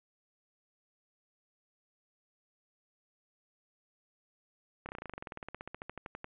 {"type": "slowing click train", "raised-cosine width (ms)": 0.5, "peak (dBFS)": -26, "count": 26, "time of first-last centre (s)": [4.86, 6.244], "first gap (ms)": 29, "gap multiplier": 1.05, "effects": ["resampled to 8000 Hz", "11-bit"]}